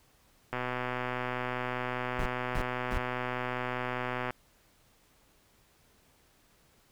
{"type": "click train", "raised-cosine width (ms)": 0.5, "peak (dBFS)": -18, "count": 473, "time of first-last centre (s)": [0.53, 4.306], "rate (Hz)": 125}
{"type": "noise bursts", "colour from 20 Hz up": "brown", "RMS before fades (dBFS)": -31, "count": 3, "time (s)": [2.19, 2.977], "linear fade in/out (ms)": 2, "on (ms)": 69, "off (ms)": 290}
{"effects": ["pink hiss -65 dBFS RMS until 6.91 s"]}